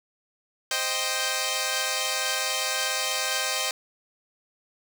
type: chord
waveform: 5% pulse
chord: C minor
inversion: none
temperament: equal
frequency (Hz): 523.3 / 622.3 / 784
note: C5 / Eb5 / G5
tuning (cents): 0 / 0 / 0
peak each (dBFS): -18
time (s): 0.71-3.71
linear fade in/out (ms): 2
effects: none